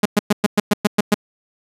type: tone bursts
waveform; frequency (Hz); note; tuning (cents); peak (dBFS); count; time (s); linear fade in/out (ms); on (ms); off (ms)
sawtooth; 207.7; G#3; 0; -7; 9; 0.03-1.144; 5; 26; 110
effects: resampled to 32000 Hz + 8-bit